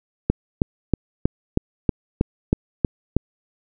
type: click train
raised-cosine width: 3 ms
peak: -3 dBFS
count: 10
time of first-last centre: 0.3-3.166 s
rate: 3.14 Hz
effects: none